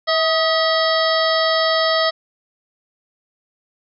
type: harmonic tone with a mistuned harmonic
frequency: 647 Hz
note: E5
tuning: 32 cents flat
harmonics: 1 / 2 / 3 / 5 / 6 / 7 / 8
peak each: -18 / -21 / -23 / -25 / -26 / -26 / -27 dBFS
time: 0.07-2.11 s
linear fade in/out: 20 ms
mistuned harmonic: 2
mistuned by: -51 cents
effects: none